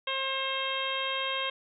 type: harmonic tone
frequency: 534 Hz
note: C5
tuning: 35 cents sharp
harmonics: 1 / 2 / 3 / 4 / 5 / 6 / 7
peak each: -37 / -35 / -39 / -38 / -37 / -34 / -39 dBFS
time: 0.07-1.5 s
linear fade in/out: 5 ms
effects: none